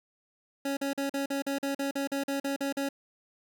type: tone bursts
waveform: 25% pulse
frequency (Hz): 277.2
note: C#4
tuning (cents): 0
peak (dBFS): -25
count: 14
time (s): 0.65-2.889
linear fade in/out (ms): 5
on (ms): 120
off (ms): 43
effects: none